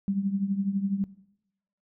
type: tone with tremolo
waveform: sine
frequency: 196.9 Hz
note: G3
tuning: 8 cents sharp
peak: -21 dBFS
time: 0.08-1.04 s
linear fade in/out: 0 ms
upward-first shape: triangle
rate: 12 Hz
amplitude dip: 85%
effects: noise-tail reverb RT60 0.8 s tail -19 dB re dry